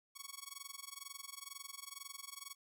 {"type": "tone with amplitude modulation", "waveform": "5% pulse", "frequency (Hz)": 1114, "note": "C#6", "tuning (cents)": 8, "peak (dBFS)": -32, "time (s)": [0.15, 2.55], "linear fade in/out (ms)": 20, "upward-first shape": "sine", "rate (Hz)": 22.1, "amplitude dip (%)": 95, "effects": []}